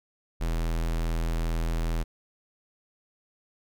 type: tone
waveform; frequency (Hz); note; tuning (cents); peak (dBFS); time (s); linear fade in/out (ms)
square; 41.2; E1; 0; -26; 0.4-2.04; 20
effects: none